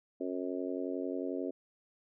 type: harmonic tone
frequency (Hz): 91.2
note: F#2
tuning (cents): -24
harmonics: 3 / 4 / 5 / 6 / 7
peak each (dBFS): -37 / -39 / -41 / -43 / -44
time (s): 0.2-1.51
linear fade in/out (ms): 10
effects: none